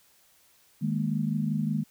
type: chord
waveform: sine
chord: D# suspended fourth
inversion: none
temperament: equal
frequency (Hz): 155.56 / 207.7 / 233.1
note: D#3 / G#3 / A#3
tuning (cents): 0 / 0 / 0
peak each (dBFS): -29 / -29 / -31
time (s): 0.81-1.84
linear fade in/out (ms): 20
effects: white hiss -62 dBFS RMS until 1.9 s